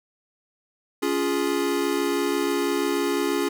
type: chord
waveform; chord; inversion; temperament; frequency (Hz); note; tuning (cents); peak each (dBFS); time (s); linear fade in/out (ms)
square; Db major; none; equal with one note detuned; 280.9 / 349.2 / 415.3; Db4 / F4 / Ab4; +23 / 0 / 0; -27; 1.02-3.49; 10
effects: none